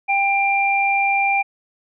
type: tone pair together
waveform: sine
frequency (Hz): 793.2 / 2377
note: G5 / D7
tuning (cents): +20 / +20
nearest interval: octave + perfect fifth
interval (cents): 1900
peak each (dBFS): -18 / -18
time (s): 0.08-1.43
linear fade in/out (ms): 20
effects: none